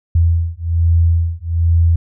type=beating tone pair; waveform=sine; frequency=83.2 / 84.4 Hz; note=E2 / E2; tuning=+17 / +41 cents; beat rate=1.2 Hz; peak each=-14 / -14 dBFS; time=0.15-1.96 s; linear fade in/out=5 ms; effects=none